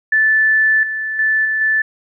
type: tone with level steps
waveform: sine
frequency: 1752 Hz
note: A6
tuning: 8 cents flat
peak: -10 / -19 / -12 / -15 / -12 dBFS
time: 0.12-1.82 s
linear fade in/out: 5 ms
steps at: 0.83 / 1.19 / 1.45 / 1.61 s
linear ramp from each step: 2 ms
effects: none